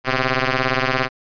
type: ring-modulated tone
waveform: 5% pulse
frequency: 130.81 Hz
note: C3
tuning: in tune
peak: -3 dBFS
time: 0.04-1.09 s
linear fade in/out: 50 ms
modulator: 907 Hz
effects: resampled to 11025 Hz